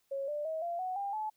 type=tone with pitch steps; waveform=sine; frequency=549 / 591.8 / 638 / 687.7 / 741.3 / 799.2 / 861.5 Hz; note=C#5 / D5 / D#5 / F5 / F#5 / G5 / A5; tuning=-17 / +13 / +43 / -27 / +3 / +33 / -37 cents; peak=-33 dBFS; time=0.11-1.3 s; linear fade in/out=10 ms; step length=170 ms; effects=white hiss -75 dBFS RMS until 1.36 s